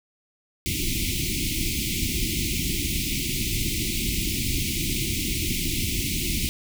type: band-stop noise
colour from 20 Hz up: pink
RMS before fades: -26 dBFS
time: 0.66-6.49 s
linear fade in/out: 0 ms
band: 370 to 2100 Hz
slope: 96 dB/octave
effects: none